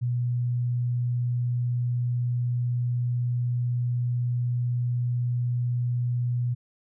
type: tone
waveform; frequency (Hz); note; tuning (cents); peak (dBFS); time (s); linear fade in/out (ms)
sine; 122; B2; -21; -23; 0.01-6.55; 20
effects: none